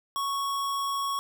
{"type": "tone", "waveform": "square", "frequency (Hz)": 1108.7, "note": "C#6", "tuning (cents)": 0, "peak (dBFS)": -28, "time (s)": [0.16, 1.19], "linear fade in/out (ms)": 0, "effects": []}